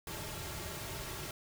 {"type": "noise with comb filter", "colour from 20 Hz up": "pink", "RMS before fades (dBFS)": -42, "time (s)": [0.07, 1.31], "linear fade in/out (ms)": 2, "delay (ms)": 4, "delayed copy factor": -0.65, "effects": []}